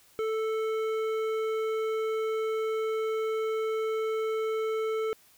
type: tone with hard clipping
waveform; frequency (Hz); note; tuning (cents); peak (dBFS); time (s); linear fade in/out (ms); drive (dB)
sine; 440; A4; 0; -29; 0.19-5.13; 0; 11
effects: white hiss -60 dBFS RMS until 5.37 s